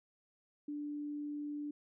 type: tone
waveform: sine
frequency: 293.7 Hz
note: D4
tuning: in tune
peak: -38 dBFS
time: 0.68-1.71 s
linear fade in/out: 5 ms
effects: none